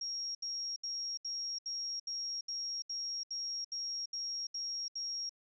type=tone bursts; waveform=sine; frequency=5588 Hz; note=F8; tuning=in tune; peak=-36 dBFS; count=13; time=0.01-5.294 s; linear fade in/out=5 ms; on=340 ms; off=72 ms; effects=none